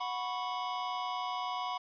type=chord; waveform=square; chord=F# suspended fourth; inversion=none; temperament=equal with one note detuned; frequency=733.2 / 987.8 / 1108.7 Hz; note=F#5 / B5 / C#6; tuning=-16 / 0 / 0 cents; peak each=-39 / -38 / -40 dBFS; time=0-1.78 s; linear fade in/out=10 ms; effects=resampled to 11025 Hz + 10-bit